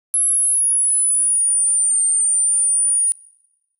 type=linear two-way sweep; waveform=sine; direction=down then up; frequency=11000 to 8870 to 9620 Hz; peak=-11 dBFS; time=0.14-3.12 s; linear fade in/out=0 ms; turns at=2.04 s; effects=noise-tail reverb RT60 1.0 s tail -26 dB re dry + tanh soft clip ceiling -13 dBFS